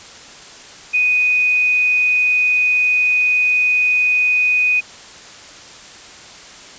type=tone with quantisation; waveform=sine; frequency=2489 Hz; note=D#7; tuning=in tune; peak=-12 dBFS; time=0.93-4.81 s; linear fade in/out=20 ms; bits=7; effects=white hiss -38 dBFS RMS until 6.78 s + resampled to 16000 Hz